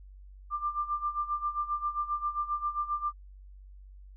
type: tone with tremolo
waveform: sine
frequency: 1189 Hz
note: D6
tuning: 21 cents sharp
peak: -26 dBFS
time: 0.5-3.13 s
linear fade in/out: 50 ms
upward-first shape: sine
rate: 7.5 Hz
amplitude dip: 80%
effects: added 48 Hz sine -47 dBFS peak until 4.16 s